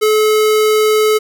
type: tone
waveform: square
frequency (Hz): 430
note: A4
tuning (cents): -40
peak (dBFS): -10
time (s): 0.01-1.19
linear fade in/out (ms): 20
effects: none